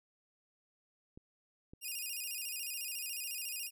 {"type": "clicks", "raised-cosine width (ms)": 3, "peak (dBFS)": [-38, -37], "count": 2, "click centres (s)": [1.175, 1.735]}
{"type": "tone with vibrato", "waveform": "5% pulse", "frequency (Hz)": 2637, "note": "E7", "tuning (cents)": 0, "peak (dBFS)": -30, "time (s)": [1.81, 3.71], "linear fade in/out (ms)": 50, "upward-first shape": "square", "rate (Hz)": 14, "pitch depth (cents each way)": 99}
{"effects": []}